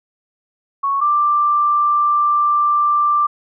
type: tone pair in turn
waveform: sine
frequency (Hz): 1108.7 / 1179.9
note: C#6 / D6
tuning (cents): 0 / +8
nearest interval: minor second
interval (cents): 108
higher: second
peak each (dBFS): -15 / -12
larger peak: second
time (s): 0.83-1.01 / 1.01-3.27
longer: second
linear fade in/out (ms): 10
effects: none